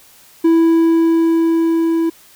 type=tone with level ramp; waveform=triangle; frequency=329.6 Hz; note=E4; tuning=in tune; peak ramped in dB=-6 to -11 dBFS; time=0.44-2.1 s; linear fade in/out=10 ms; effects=white hiss -46 dBFS RMS until 2.35 s